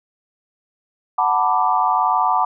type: chord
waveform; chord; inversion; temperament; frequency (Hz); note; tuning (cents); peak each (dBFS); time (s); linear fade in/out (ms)
sine; B minor seventh; second; equal with one note detuned; 740 / 886.6 / 987.8 / 1174.7; F#5 / A5 / B5 / D6; 0 / +13 / 0 / 0; -20; 1.18-2.45; 5
effects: none